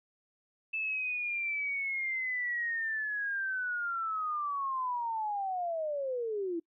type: linear sweep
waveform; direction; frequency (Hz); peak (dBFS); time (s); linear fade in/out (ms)
sine; down; 2637 to 322.9; -31; 0.73-6.6; 10
effects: noise-tail reverb RT60 0.1 s tail -25 dB re dry